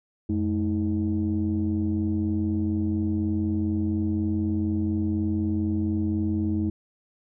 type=tone cluster; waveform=sine; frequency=90.5 / 213.6 / 317.7 Hz; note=F#2 / G#3 / D#4; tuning=-38 / +49 / +36 cents; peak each=-26 dBFS; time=0.29-6.7 s; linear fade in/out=5 ms; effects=tanh soft clip ceiling -16 dBFS